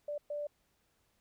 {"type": "tone bursts at uneven times", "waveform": "sine", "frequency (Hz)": 587.3, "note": "D5", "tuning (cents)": 0, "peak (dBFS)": -35, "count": 2, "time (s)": [[0.08, 0.18], [0.3, 0.47]], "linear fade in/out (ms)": 5, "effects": ["pink hiss -75 dBFS RMS until 1.2 s"]}